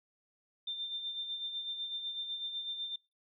sine tone with tremolo, 3587 Hz, A7, 33 cents sharp, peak -34 dBFS, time 0.67-2.96 s, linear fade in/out 5 ms, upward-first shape sine, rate 8 Hz, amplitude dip 50%, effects noise-tail reverb RT60 0.3 s tail -24 dB re dry

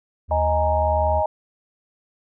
triangle tone, 77.8 Hz, D#2, in tune, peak -20 dBFS, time 0.28-1.23 s, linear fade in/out 50 ms
sine chord, D# suspended fourth, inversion none, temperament equal, 622.3 / 830.6 / 932.3 Hz, D#5 / G#5 / A#5, 0 / 0 / 0 cents, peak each -21 / -23 / -25 dBFS, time 0.31-1.26 s, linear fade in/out 2 ms
effects none

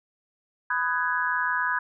sine chord, G# minor seventh, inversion first, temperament just, 996.7 / 1245.9 / 1495.1 / 1661.2 Hz, B5 / D#6 / F#6 / G#6, +16 / +2 / +18 / 0 cents, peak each -28 / -32 / -29 / -27 dBFS, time 0.7-1.79 s, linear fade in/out 5 ms, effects none

